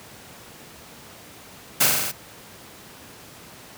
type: noise with echo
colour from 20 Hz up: white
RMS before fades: -17 dBFS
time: 1.8-1.86 s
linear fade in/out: 10 ms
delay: 43 ms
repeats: 6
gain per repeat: -2 dB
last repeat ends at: 2.118 s
effects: pink hiss -44 dBFS RMS until 3.77 s + high-pass 100 Hz 12 dB/octave